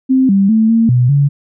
sine tone with pitch steps, 261.6 / 196.3 / 220.8 / 227.4 / 123.7 / 141.9 Hz, C4 / G3 / A3 / A#3 / B2 / C#3, 0 / +3 / +6 / -43 / +3 / +41 cents, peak -7 dBFS, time 0.09-1.29 s, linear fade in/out 20 ms, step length 200 ms, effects none

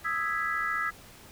sine chord, E major seventh, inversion third, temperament equal, 1244.5 / 1318.5 / 1661.2 / 1975.5 Hz, D#6 / E6 / G#6 / B6, 0 / 0 / 0 / 0 cents, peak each -35 / -32 / -32 / -33 dBFS, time 0.04-0.91 s, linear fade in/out 20 ms, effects pink hiss -51 dBFS RMS until 1.31 s

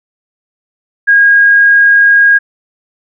sine tone, 1633 Hz, G#6, 30 cents flat, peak -3 dBFS, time 1.07-2.39 s, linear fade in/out 20 ms, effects none

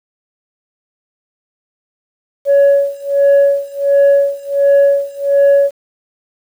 sine tone with tremolo, 561 Hz, C#5, 21 cents sharp, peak -3 dBFS, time 2.45-5.71 s, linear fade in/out 50 ms, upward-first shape sine, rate 1.4 Hz, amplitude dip 95%, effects tanh soft clip ceiling -4 dBFS + 7-bit

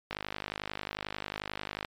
click train, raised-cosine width 0.3 ms, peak -18 dBFS, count 90, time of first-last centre 0.11-1.848 s, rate 51.2 Hz, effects MP3 96 kbps

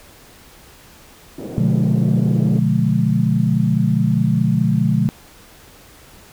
white band-pass noise, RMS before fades -30 dBFS, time 1.38-2.59 s, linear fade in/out 2 ms, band 120 to 480 Hz, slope 24 dB/octave
sine chord, B diminished seventh, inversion none, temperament just, 123.47 / 148.16 / 177.8 / 213.4 Hz, B2 / D3 / F3 / Ab3, 0 / +16 / +31 / +47 cents, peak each -19 dBFS, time 1.58-5.09 s, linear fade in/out 0 ms
effects pink hiss -45 dBFS RMS until 6.32 s

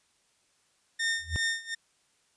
sawtooth tone with tremolo, 1823 Hz, A#6, 39 cents flat, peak -22 dBFS, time 0.99-1.75 s, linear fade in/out 10 ms, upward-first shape sine, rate 2.7 Hz, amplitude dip 90%
sine tone with exponential growth, 82.1 Hz, E2, 6 cents flat, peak -24 dBFS, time 1.18-1.36 s, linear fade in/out 0 ms, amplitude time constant 39 ms
effects white hiss -69 dBFS RMS until 2.36 s + resampled to 22050 Hz

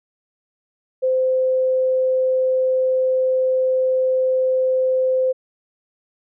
sine tone, 517 Hz, C5, 21 cents flat, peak -15 dBFS, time 1.02-5.33 s, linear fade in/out 20 ms, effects none

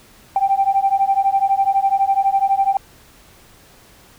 sine beating tone pair, 778 / 790 Hz, G5 / G5, -13 / +13 cents, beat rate 12 Hz, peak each -16 dBFS, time 0.36-2.77 s, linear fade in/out 2 ms, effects tanh soft clip ceiling -6 dBFS + pink hiss -48 dBFS RMS until 4.18 s

